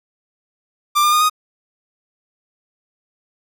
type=tone with pitch steps; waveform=45% pulse; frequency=1185 / 1204.3 / 1224 / 1243.9 Hz; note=D6 / D6 / D#6 / D#6; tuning=+15 / +43 / -29 / -1 cents; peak=-12 dBFS; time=0.95-1.298 s; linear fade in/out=20 ms; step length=87 ms; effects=none